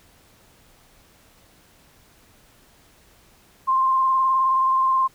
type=tone with vibrato; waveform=sine; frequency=1053 Hz; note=C6; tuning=11 cents sharp; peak=-16 dBFS; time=3.67-5.08 s; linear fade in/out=20 ms; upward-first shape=triangle; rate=19 Hz; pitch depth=25 cents each way; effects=pink hiss -55 dBFS RMS until 5.14 s